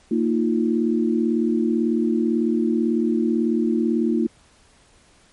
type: chord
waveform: sine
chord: Bb suspended fourth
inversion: none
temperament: equal with one note detuned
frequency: 229.2 / 311.1 / 349.2 Hz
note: Bb3 / Eb4 / F4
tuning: -29 / 0 / 0 cents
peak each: -20 / -23 / -23 dBFS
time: 0.11-4.27 s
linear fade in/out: 5 ms
effects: pink hiss -55 dBFS RMS until 5.32 s + MP3 48 kbps